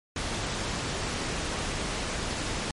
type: noise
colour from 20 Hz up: pink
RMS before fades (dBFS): -31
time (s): 0.16-2.71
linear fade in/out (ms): 2
effects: low-pass 8000 Hz 12 dB/octave + MP3 48 kbps